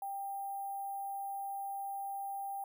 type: tone with sample-and-hold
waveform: sine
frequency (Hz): 793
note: G5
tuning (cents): +20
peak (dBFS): -37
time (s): 0.02-2.64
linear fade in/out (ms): 2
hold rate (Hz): 11025
effects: none